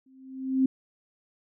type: tone with exponential growth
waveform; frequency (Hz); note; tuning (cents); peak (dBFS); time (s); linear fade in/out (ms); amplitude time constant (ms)
sine; 263.3; C4; +11; -17; 0.06-0.66; 5; 130
effects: none